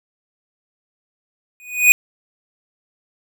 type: tone with exponential growth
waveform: square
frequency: 2479 Hz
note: D#7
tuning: 7 cents flat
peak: -4 dBFS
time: 1.6-1.92 s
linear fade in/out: 0 ms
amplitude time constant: 68 ms
effects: none